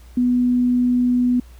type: tone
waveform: sine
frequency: 246.9 Hz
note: B3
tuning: in tune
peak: -14 dBFS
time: 0.17-1.4 s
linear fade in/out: 5 ms
effects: added 60 Hz sine -40 dBFS peak until 1.59 s + pink hiss -53 dBFS RMS until 1.59 s